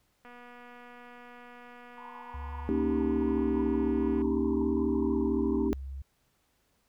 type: click train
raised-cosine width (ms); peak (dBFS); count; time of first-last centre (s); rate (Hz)
0.5; -36; 965; 0.25-4.217; 243
type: band-pass noise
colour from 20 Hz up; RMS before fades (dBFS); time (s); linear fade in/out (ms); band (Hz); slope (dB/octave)
pink; -47; 1.97-5.69; 5; 910 to 1000; 96
type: tone with vibrato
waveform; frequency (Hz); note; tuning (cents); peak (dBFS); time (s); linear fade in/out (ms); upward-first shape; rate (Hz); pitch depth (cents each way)
sine; 69.5; C#2; +5; -36; 2.34-6.02; 5; sine; 0.52; 63
type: chord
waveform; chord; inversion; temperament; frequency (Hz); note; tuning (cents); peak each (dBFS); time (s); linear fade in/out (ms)
sine; Eb dominant seventh; second; equal; 233.1 / 277.2 / 311.1 / 392; Bb3 / Db4 / Eb4 / G4; 0 / 0 / 0 / 0; -31; 2.69-5.73; 0
effects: pink hiss -72 dBFS RMS until 6.88 s